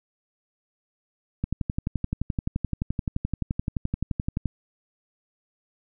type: click train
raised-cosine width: 5 ms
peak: -13 dBFS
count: 36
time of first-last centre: 1.44-4.457 s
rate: 11.6 Hz
effects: none